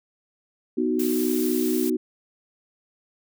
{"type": "chord", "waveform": "sine", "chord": "B major", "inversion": "none", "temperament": "equal with one note detuned", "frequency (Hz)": [246.9, 311.1, 371.5], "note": ["B3", "D#4", "F#4"], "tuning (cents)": [0, 0, 7], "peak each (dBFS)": -25, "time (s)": [0.77, 1.97], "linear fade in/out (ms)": 10}
{"type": "noise", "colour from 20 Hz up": "blue", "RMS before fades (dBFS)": -33, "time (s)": [0.99, 1.9], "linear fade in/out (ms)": 5}
{"effects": []}